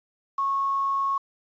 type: tone with quantisation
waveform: sine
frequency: 1098 Hz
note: C#6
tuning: 17 cents flat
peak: -22 dBFS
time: 0.38-1.18 s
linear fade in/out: 5 ms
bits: 8
effects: resampled to 16000 Hz